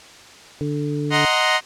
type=harmonic tone; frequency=146.83 Hz; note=D3; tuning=in tune; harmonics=1 / 2 / 3; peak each=-24 / -25 / -28 dBFS; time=0.61-1.25 s; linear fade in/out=0 ms
type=chord; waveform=15% pulse; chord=C half-diminished seventh; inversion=first; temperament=equal; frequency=622.3 / 740 / 932.3 / 1046.5 Hz; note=Eb5 / Gb5 / Bb5 / C6; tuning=0 / 0 / 0 / 0 cents; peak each=-15 / -15 / -17 / -14 dBFS; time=1.1-1.61 s; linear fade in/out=50 ms
effects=white hiss -43 dBFS RMS until 1.65 s + low-pass 6000 Hz 12 dB/octave